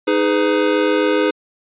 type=chord; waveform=square; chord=G# minor; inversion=second; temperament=equal with one note detuned; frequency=311.1 / 415.3 / 502.8 Hz; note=D#4 / G#4 / B4; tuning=0 / 0 / +31 cents; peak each=-19 dBFS; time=0.07-1.31 s; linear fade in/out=10 ms; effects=resampled to 8000 Hz